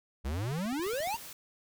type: exponential sweep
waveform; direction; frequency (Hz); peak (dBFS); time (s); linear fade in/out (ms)
square; up; 61.74 to 973; -32; 0.24-1.17; 20
type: click train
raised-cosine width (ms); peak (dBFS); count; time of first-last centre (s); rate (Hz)
3; -38; 13; 0.31-1.143; 14.4
type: noise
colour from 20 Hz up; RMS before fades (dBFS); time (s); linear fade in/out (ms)
white; -46; 0.82-1.33; 2
effects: none